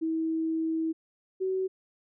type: tone pair in turn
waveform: sine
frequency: 322.6 / 377.3 Hz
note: E4 / F#4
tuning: -37 / +34 cents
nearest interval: minor third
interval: 271 cents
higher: second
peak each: -26 dBFS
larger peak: neither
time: 0.01-0.93 / 1.4-1.68 s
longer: first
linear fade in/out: 20 ms
effects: none